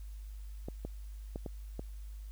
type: clicks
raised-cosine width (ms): 2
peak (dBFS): -26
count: 5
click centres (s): 0.685 / 0.85 / 1.359 / 1.462 / 1.794
effects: added 51 Hz sine -42 dBFS peak until 2.31 s + white hiss -65 dBFS RMS until 2.31 s